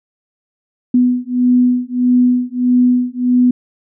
sine beating tone pair, 247.3 / 248.9 Hz, B3 / B3, +3 / +14 cents, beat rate 1.6 Hz, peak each -13 dBFS, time 0.94-3.51 s, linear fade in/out 5 ms, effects none

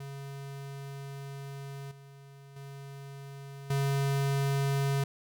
square tone with level steps, 138.59 Hz, C#3, in tune, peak -40 / -50 / -43 / -27 dBFS, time 0-5.04 s, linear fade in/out 5 ms, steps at 1.91 / 2.56 / 3.7 s, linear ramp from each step 5 ms, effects none

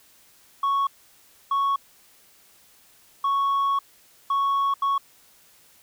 sine tone bursts at uneven times, 1108.7 Hz, C#6, in tune, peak -17 dBFS, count 5, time 0.63-0.87 / 1.51-1.76 / 3.24-3.79 / 4.3-4.74 / 4.82-4.98 s, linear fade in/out 5 ms, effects tanh soft clip ceiling -19 dBFS + white hiss -56 dBFS RMS until 5.82 s

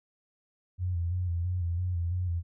sine tone with vibrato, 88 Hz, F2, 14 cents sharp, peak -27 dBFS, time 0.78-2.43 s, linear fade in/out 50 ms, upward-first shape square, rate 3 Hz, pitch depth 50 cents each way, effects none

